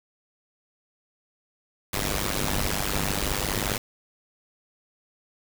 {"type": "noise with amplitude modulation", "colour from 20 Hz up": "pink", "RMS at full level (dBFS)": -23, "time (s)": [1.93, 3.78], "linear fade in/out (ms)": 5, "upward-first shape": "sine", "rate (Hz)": 99.7, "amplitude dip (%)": 100, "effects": []}